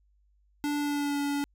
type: tone with pitch glide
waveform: square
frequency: 291.9 to 285.4 Hz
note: D4 to D4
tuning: -10 to -49 cents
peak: -28 dBFS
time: 0.64-1.44 s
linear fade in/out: 0 ms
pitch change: -39 cents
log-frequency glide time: 0.78-1.19 s
effects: added 50 Hz sine -63 dBFS peak until 1.54 s